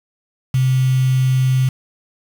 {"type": "tone with quantisation", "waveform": "sine", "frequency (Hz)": 130, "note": "C3", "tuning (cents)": -11, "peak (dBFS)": -12, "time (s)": [0.54, 1.69], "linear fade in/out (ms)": 5, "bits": 5, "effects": []}